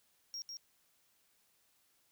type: tone with echo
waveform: triangle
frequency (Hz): 5588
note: F8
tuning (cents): 0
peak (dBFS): -39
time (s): 0.34-0.42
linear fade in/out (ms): 0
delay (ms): 150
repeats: 1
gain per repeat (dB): -3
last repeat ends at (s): 0.57
effects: white hiss -73 dBFS RMS until 2.11 s